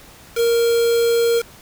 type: tone with quantisation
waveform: triangle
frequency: 466.2 Hz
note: A#4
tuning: in tune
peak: -12 dBFS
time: 0.35-1.43 s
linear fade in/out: 50 ms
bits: 4
effects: pink hiss -44 dBFS RMS until 1.61 s